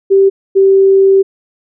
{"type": "tone pair in turn", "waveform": "sine", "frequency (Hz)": [390, 388.1], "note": ["G4", "G4"], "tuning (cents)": [-9, -17], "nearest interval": "unison", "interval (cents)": 8, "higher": "first", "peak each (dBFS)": -4, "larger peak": "neither", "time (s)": [[0.1, 0.3], [0.55, 1.23]], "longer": "second", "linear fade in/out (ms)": 20, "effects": []}